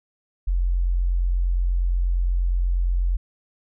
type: tone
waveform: sine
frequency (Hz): 44.23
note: F1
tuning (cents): +23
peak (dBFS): -18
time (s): 0.47-3.17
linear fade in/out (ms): 10
effects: none